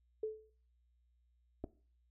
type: tone with exponential decay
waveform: sine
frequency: 434.8 Hz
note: A4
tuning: 21 cents flat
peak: -32 dBFS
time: 0.23-0.5 s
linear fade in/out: 5 ms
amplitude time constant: 58 ms
type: clicks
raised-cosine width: 2 ms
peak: -29 dBFS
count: 2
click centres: 1.64 / 1.643 s
effects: noise-tail reverb RT60 0.4 s tail -18 dB re dry + added 60 Hz sine -70 dBFS peak until 2.1 s